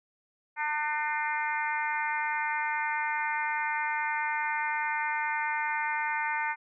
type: harmonic tone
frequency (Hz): 300.8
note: D4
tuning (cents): +42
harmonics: 3 / 4 / 5 / 6 / 7 / 8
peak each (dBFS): -31 / -41 / -35 / -36 / -34 / -41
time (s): 0.56-6.56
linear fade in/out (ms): 50
effects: none